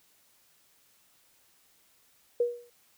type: tone with exponential decay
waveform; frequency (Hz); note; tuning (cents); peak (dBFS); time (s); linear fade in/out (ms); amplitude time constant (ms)
sine; 480.3; B4; -48; -20; 2.4-2.7; 5; 65
effects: white hiss -65 dBFS RMS until 2.97 s